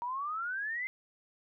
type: exponential sweep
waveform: sine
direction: up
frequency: 940 to 2093 Hz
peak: -33 dBFS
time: 0.02-0.87 s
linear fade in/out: 0 ms
effects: none